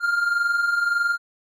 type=tone pair together; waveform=triangle; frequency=1383.3 / 1405 Hz; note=F6 / F6; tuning=-17 / +10 cents; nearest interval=unison; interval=27 cents; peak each=-25 / -18 dBFS; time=0-1.18 s; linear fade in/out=50 ms; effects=none